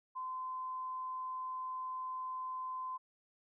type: tone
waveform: sine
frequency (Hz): 1029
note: C6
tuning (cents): -29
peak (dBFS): -38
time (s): 0.15-2.98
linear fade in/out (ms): 20
effects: none